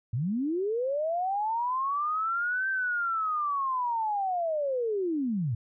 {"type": "linear two-way sweep", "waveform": "sine", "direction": "up then down", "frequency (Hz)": [103.8, 1568, 103.8], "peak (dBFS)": -26, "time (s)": [0.13, 5.55], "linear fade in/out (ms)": 5, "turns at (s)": 2.69, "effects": []}